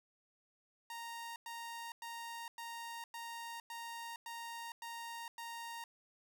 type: tone bursts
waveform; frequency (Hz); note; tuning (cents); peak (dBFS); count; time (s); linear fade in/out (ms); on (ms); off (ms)
sawtooth; 929; A#5; -6; -40; 9; 0.9-5.84; 2; 460; 100
effects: 11-bit